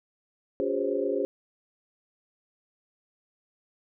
sine tone cluster, 284.3 / 357.4 / 405.5 / 515 / 543 Hz, C#4 / F4 / G#4 / C5 / C#5, +44 / +40 / -41 / -28 / -36 cents, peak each -33 / -33 / -29 / -31 / -33 dBFS, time 0.6-1.25 s, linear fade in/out 0 ms, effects none

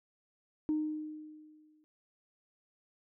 sine tone with exponential decay, 307.1 Hz, D#4, 23 cents flat, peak -26 dBFS, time 0.69-1.84 s, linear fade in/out 0 ms, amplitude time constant 250 ms, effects tanh soft clip ceiling -24 dBFS

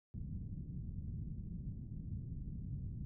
white low-pass noise, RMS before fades -44 dBFS, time 0.14-3.05 s, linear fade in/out 0 ms, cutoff 170 Hz, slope 24 dB/octave, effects none

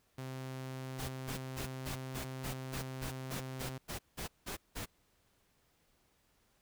sawtooth tone, 130.81 Hz, C3, in tune, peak -37 dBFS, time 0.18-3.78 s, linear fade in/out 5 ms
pink noise bursts, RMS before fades -41 dBFS, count 14, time 0.98-4.86 s, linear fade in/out 20 ms, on 110 ms, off 180 ms
effects pink hiss -73 dBFS RMS until 6.61 s

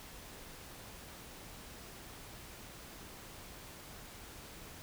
silence, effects pink hiss -51 dBFS RMS until 4.82 s

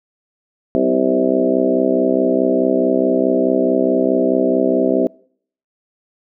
harmonic tone with a mistuned harmonic, 64.7 Hz, C2, 19 cents flat, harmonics 3 / 4 / 5 / 6 / 7 / 8 / 9 / 10, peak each -26 / -18 / -21 / -19 / -29 / -20 / -26 / -20 dBFS, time 0.75-5.07 s, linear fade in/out 0 ms, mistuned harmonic 6, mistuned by +16 cents, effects noise-tail reverb RT60 0.6 s tail -25 dB re dry

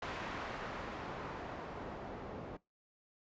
white noise with low-pass filter sweep, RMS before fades -44 dBFS, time 0.02-2.57 s, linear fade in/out 5 ms, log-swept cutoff 1700 to 630 Hz, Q 0.73, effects noise-tail reverb RT60 0.2 s tail -21 dB re dry + resampled to 16000 Hz

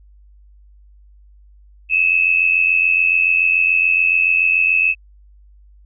sine tone pair together, 2550 / 2637 Hz, D#7 / E7, +42 / 0 cents, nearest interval minor second, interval 58 cents, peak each -15 dBFS, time 1.89-4.95 s, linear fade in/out 50 ms, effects added 50 Hz sine -44 dBFS peak until 5.85 s

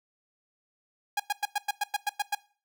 sawtooth tone bursts, 821 Hz, G#5, 20 cents flat, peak -21 dBFS, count 10, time 1.17-2.35 s, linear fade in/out 5 ms, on 28 ms, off 100 ms, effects noise-tail reverb RT60 0.4 s tail -21 dB re dry

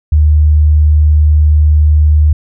sine tone, 75.8 Hz, D#2, 45 cents flat, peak -4 dBFS, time 0.12-2.33 s, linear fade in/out 5 ms, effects none

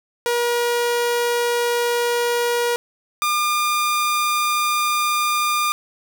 sawtooth tone pair in turn, 478.1 / 1204.7 Hz, A#4 / D6, +44 / +44 cents, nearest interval octave + major third, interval 1600 cents, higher second, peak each -14 dBFS, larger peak neither, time 0.26-2.76 / 3.22-5.72 s, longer neither, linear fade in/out 0 ms, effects none

